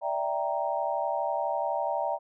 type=chord; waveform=sine; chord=E half-diminished seventh; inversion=third; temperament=equal; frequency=587.3 / 659.3 / 784 / 932.3 Hz; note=D5 / E5 / G5 / Bb5; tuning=0 / 0 / 0 / 0 cents; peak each=-32 dBFS; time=0.01-2.19 s; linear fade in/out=50 ms; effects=none